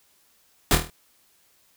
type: noise with echo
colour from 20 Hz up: pink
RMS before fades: -17 dBFS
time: 0.71-0.75 s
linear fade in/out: 0 ms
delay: 25 ms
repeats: 6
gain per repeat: -5 dB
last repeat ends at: 0.9 s
effects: white hiss -62 dBFS RMS until 1.76 s